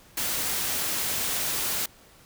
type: noise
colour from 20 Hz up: white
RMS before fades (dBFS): -28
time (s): 0.17-1.86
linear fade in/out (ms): 5
effects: pink hiss -54 dBFS RMS until 2.25 s